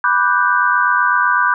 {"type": "chord", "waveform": "sine", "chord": "G major seventh", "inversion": "first", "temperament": "equal", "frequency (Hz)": [987.8, 1174.7, 1480, 1568], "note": ["B5", "D6", "F#6", "G6"], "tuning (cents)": [0, 0, 0, 0], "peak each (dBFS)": -17, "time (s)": [0.04, 1.54], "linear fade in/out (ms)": 2, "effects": []}